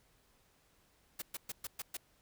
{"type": "noise bursts", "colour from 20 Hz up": "white", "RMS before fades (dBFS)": -41, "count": 6, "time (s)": [1.19, 1.97], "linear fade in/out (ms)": 5, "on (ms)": 30, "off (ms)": 120, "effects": ["pink hiss -70 dBFS RMS until 2.21 s"]}